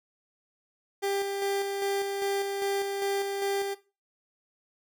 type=tone with tremolo; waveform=30% pulse; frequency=396.9 Hz; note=G4; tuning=22 cents sharp; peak=-24 dBFS; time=1.02-3.75 s; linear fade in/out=20 ms; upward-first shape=square; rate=2.5 Hz; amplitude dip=35%; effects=noise-tail reverb RT60 0.3 s tail -17 dB re dry